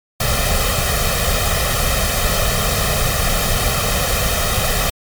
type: noise with comb filter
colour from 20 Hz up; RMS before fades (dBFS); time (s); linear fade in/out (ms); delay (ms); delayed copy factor
pink; -17; 0.2-4.9; 5; 1.6; +0.8
effects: MP3 96 kbps